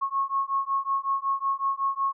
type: beating tone pair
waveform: sine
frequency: 1091 / 1096.4 Hz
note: C#6 / C#6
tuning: -28 / -19 cents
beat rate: 5.4 Hz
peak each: -27 dBFS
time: 0.01-2.13 s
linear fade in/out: 20 ms
effects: none